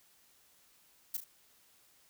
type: noise with echo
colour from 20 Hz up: violet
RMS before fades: -35 dBFS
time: 1.14-1.17 s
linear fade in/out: 5 ms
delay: 36 ms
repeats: 2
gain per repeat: -8 dB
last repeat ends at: 1.242 s
effects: white hiss -66 dBFS RMS until 2.09 s